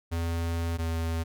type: tone pair in turn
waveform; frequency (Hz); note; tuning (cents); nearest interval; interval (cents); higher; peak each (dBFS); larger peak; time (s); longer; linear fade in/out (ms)
square; 83.8 / 82.31; E2 / E2; +29 / -2; unison; 31; first; -28; neither; 0.11-0.78 / 0.78-1.24; first; 20
effects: none